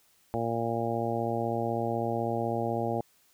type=harmonic tone; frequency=116 Hz; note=A#2; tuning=8 cents flat; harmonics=1 / 2 / 3 / 4 / 5 / 6 / 7; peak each=-35 / -35 / -35 / -35 / -35 / -35 / -35 dBFS; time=0.34-3.01 s; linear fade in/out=0 ms; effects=white hiss -65 dBFS RMS until 3.33 s